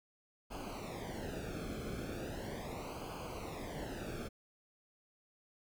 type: noise with flanger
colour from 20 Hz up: brown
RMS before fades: -43 dBFS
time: 0.5-4.29 s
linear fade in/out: 20 ms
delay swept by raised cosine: 0.53 to 1.07 ms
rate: 0.38 Hz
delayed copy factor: -0.85
effects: none